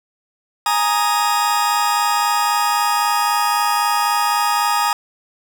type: chord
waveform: 40% pulse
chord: Ab suspended second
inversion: none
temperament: just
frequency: 830.6 / 934.4 / 1245.9 Hz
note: Ab5 / Bb5 / Eb6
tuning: 0 / +4 / +2 cents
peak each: -19 dBFS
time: 0.66-4.93 s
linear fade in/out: 2 ms
effects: none